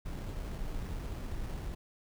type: noise with sample-and-hold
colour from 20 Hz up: brown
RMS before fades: -38 dBFS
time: 0.05-1.75 s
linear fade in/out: 10 ms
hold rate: 3675 Hz
effects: none